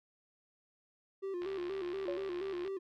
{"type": "tone with vibrato", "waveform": "triangle", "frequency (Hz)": 370.4, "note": "F#4", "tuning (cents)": 2, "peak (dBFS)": -34, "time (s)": [1.22, 2.79], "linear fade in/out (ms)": 20, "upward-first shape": "square", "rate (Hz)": 4.2, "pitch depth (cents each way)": 84}
{"type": "click train", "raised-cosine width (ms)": 0.3, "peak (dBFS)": -32, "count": 92, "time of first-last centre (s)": [1.42, 2.677], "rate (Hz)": 72.4}
{"type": "tone with exponential decay", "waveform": "sine", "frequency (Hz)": 561, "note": "C#5", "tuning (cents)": 21, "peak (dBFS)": -33, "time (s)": [2.08, 2.37], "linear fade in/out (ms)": 1, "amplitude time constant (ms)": 62}
{"effects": []}